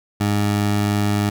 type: tone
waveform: 20% pulse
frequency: 103 Hz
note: G#2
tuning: 14 cents flat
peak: -12 dBFS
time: 0.2-1.3 s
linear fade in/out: 10 ms
effects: none